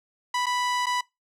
sawtooth tone with dropouts, 987.8 Hz, B5, in tune, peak -20 dBFS, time 0.34-1.01 s, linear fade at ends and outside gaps 5 ms, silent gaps 0.459-0.465 / 0.859-0.866 s, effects noise-tail reverb RT60 0.2 s tail -22 dB re dry + low-pass 8000 Hz 12 dB/octave

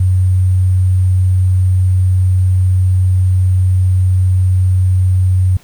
sine tone with sample-and-hold, 92.5 Hz, F#2, in tune, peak -8 dBFS, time 0-5.57 s, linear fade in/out 5 ms, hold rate 8820 Hz, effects pink hiss -46 dBFS RMS until 5.63 s

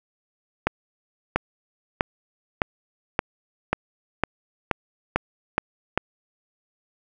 accelerating click train, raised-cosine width 0.5 ms, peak -4 dBFS, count 11, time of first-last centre 0.67-5.976 s, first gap 690 ms, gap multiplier 0.94, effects none

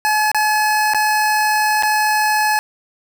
25% pulse tone with dropouts, 853 Hz, G#5, 46 cents sharp, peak -10 dBFS, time 0.05-2.59 s, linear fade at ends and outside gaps 0 ms, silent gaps 0.316-0.346 / 0.936-0.946 / 1.825-1.833 s, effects none

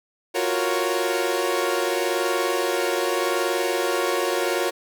sawtooth chord, Gb major seventh, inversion third, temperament equal, 349.2 / 370 / 466.2 / 554.4 Hz, F4 / Gb4 / Bb4 / Db5, 0 / 0 / 0 / 0 cents, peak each -23 dBFS, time 0.34-4.71 s, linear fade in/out 20 ms, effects none

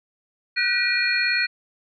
sine tone cluster, 1472 / 1530 / 1921 / 2420 / 4296 Hz, F#6 / G6 / B6 / D#7 / C8, -9 / -42 / -48 / -49 / +45 cents, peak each -29 / -29 / -24 / -23 / -26 dBFS, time 0.56-1.47 s, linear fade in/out 20 ms, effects none

